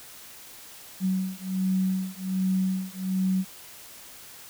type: beating tone pair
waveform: sine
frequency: 187.4 / 188.7 Hz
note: F#3 / F#3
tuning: +22 / +34 cents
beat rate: 1.3 Hz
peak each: -27 / -27 dBFS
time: 1-3.45 s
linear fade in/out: 50 ms
effects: white hiss -46 dBFS RMS until 4.49 s